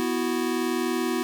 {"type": "chord", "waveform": "square", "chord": "B suspended fourth", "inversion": "none", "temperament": "equal", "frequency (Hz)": [246.9, 329.6, 370], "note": ["B3", "E4", "F#4"], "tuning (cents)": [0, 0, 0], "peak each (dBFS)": -29, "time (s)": [0, 1.23], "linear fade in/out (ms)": 0, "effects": []}